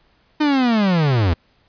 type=linear sweep; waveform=45% pulse; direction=down; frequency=308.4 to 77.1 Hz; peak=-14 dBFS; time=0.4-1.34 s; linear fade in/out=10 ms; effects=pink hiss -59 dBFS RMS until 1.68 s + resampled to 11025 Hz